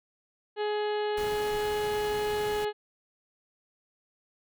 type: harmonic tone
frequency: 420 Hz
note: G#4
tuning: 19 cents sharp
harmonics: 1 / 2 / 3 / 4 / 5 / 6 / 7 / 8 / 9 / 10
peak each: -28 / -34 / -46 / -41 / -48 / -50 / -44 / -50 / -54 / -49 dBFS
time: 0.56-2.73 s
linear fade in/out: 50 ms
type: noise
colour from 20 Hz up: pink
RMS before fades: -41 dBFS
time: 1.17-2.65 s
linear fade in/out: 5 ms
effects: none